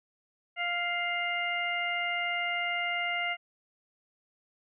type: harmonic tone with a mistuned harmonic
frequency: 698.5 Hz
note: F5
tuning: in tune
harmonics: 1 / 2 / 3 / 4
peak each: -35 / -37 / -31 / -36 dBFS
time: 0.56-3.37 s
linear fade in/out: 50 ms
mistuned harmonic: 4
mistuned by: +15 cents
effects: none